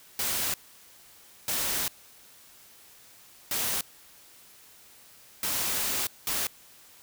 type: noise bursts at uneven times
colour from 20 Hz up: white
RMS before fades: -29 dBFS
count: 5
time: 0.19-0.54 / 1.48-1.88 / 3.51-3.81 / 5.43-6.07 / 6.27-6.47 s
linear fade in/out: 2 ms
effects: white hiss -54 dBFS RMS until 7.02 s